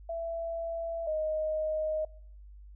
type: tone pair in turn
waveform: sine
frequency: 666 / 622.5 Hz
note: E5 / D#5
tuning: +18 / +1 cents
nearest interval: minor second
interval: 117 cents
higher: first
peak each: -32 / -28 dBFS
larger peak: second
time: 0.09-1.07 / 1.07-2.05 s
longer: neither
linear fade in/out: 5 ms
effects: noise-tail reverb RT60 0.6 s tail -23 dB re dry + added 50 Hz sine -47 dBFS peak until 2.75 s